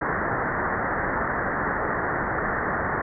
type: low-pass noise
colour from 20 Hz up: white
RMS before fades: -26 dBFS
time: 0.01-3.02 s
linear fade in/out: 10 ms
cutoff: 1900 Hz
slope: 96 dB/octave
effects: none